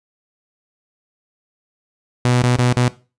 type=tone with dropouts; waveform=sawtooth; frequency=123.47 Hz; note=B2; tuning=in tune; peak=-9 dBFS; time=2.25-2.88 s; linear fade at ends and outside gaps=0 ms; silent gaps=2.422-2.436 / 2.561-2.587 / 2.726-2.769 s; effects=noise-tail reverb RT60 0.3 s tail -17 dB re dry + resampled to 22050 Hz